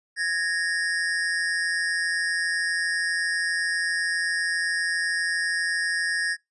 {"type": "tone pair together", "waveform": "square", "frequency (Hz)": [1670, 1842.4], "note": ["G#6", "A#6"], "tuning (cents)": [9, -21], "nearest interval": "major second", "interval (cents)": 170, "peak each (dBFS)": -27, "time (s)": [0.16, 6.37], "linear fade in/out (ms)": 50, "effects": ["noise-tail reverb RT60 0.2 s tail -26 dB re dry", "resampled to 24000 Hz"]}